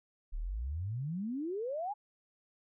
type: exponential sweep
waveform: sine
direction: up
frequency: 33.16 to 859 Hz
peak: -34 dBFS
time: 0.32-1.94 s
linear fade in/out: 20 ms
effects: none